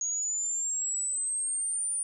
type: exponential sweep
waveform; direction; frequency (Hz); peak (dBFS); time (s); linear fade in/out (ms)
sine; up; 6640 to 9397; -28; 0.01-2.03; 2
effects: none